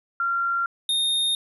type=tone pair in turn; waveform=sine / square; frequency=1379 / 3681 Hz; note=F6 / A#7; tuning=-22 / -23 cents; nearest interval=octave + perfect fourth; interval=1699 cents; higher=second; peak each=-21 dBFS; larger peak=neither; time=0.2-0.66 / 0.89-1.35 s; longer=neither; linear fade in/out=2 ms; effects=resampled to 32000 Hz